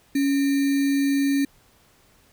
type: tone with sample-and-hold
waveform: sine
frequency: 278.2 Hz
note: C#4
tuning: 6 cents sharp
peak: -18 dBFS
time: 0.15-1.45 s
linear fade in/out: 5 ms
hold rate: 2100 Hz
effects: pink hiss -58 dBFS RMS until 2.32 s